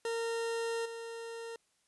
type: tone with level steps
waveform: 40% pulse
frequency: 460 Hz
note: A#4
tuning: 23 cents flat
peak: -32 / -40 dBFS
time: 0.05-1.56 s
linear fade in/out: 2 ms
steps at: 0.85 s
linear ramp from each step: 10 ms
effects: white hiss -74 dBFS RMS until 1.87 s + resampled to 24000 Hz